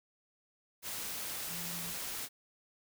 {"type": "tone in noise", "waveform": "sine", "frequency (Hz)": 171.8, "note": "F3", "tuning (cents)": -28, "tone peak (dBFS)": -46, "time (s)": [1.48, 1.95], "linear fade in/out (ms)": 50, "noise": "white", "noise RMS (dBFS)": -40, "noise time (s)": [0.82, 2.29], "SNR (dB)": -9, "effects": []}